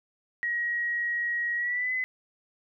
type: tone with pitch glide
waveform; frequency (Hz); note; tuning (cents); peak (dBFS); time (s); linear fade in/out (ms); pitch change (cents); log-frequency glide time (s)
sine; 1898 to 2023; A#6 to B6; +31 to +41; -26; 0.43-2.04; 0; +110; 1.56-1.93
effects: none